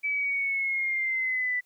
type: linear sweep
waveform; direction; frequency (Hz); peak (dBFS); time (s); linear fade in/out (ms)
sine; down; 2304 to 1975.5; -25; 0.03-1.61; 20
effects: white hiss -69 dBFS RMS until 1.65 s